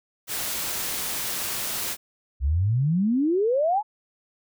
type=noise; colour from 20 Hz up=white; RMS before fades=-29 dBFS; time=0.27-1.97 s; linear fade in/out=50 ms
type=exponential sweep; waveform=sine; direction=up; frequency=62.9 to 880 Hz; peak=-19 dBFS; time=2.4-3.83 s; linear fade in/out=50 ms
effects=none